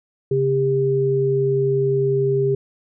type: tone pair together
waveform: sine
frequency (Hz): 136.94 / 399.6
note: C#3 / G4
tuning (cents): -21 / +33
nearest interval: octave + perfect fifth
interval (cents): 1854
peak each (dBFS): -21 / -17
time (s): 0.31-2.55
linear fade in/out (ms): 5
effects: none